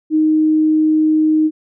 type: tone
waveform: sine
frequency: 311.1 Hz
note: D#4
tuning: in tune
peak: -10 dBFS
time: 0.1-1.51 s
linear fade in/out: 50 ms
effects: none